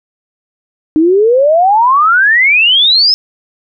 sine exponential sweep, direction up, 302.3 to 5270 Hz, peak -5 dBFS, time 0.96-3.14 s, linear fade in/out 0 ms, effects none

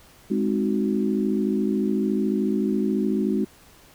sine chord, Ab dominant seventh, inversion none, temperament equal, 207.7 / 261.6 / 311.1 / 370 Hz, Ab3 / C4 / Eb4 / Gb4, 0 / 0 / 0 / 0 cents, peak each -23 / -27 / -28 / -27 dBFS, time 0.3-3.45 s, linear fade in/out 10 ms, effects pink hiss -52 dBFS RMS until 3.94 s

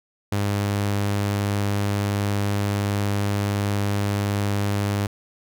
sawtooth tone, 101.4 Hz, G#2, 41 cents flat, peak -17 dBFS, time 0.32-5.07 s, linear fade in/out 5 ms, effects none

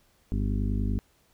harmonic tone with a mistuned harmonic, 50.3 Hz, G1, 45 cents sharp, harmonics 1 / 2 / 3 / 4 / 5 / 6 / 7 / 8, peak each -27 / -30 / -43 / -33 / -35 / -42 / -50 / -46 dBFS, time 0.32-0.99 s, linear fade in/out 0 ms, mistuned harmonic 7, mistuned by +63 cents, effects pink hiss -65 dBFS RMS until 1.33 s

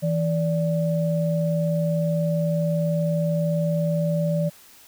sine tone pair together, 163.6 / 583 Hz, E3 / D5, -13 / -13 cents, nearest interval octave + minor seventh, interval 2200 cents, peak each -21 / -25 dBFS, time 0.02-4.5 s, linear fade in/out 20 ms, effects white hiss -50 dBFS RMS until 4.87 s

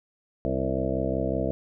harmonic tone with a mistuned harmonic, 65.41 Hz, C2, in tune, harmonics 1 / 2 / 3 / 4 / 5 / 7 / 8 / 9 / 10, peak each -33 / -33 / -33 / -33 / -33 / -33 / -33 / -33 / -33 dBFS, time 0.45-1.51 s, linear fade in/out 0 ms, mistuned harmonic 5, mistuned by +36 cents, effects none

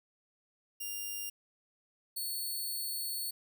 5% pulse tone pair in turn, 2800 / 4419 Hz, F7 / C#8, +4 / -6 cents, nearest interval minor sixth, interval 790 cents, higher second, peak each -28 dBFS, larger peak neither, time 0.8-1.3 / 2.16-3.31 s, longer second, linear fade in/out 10 ms, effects none

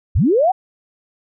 sine linear sweep, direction up, 46.25 to 784 Hz, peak -11 dBFS, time 0.15-0.52 s, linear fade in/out 10 ms, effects none

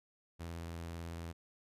sawtooth tone with vibrato, 83.9 Hz, E2, 31 cents sharp, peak -38 dBFS, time 0.39-1.33 s, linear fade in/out 20 ms, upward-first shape square, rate 18 Hz, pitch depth 24 cents each way, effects resampled to 32000 Hz

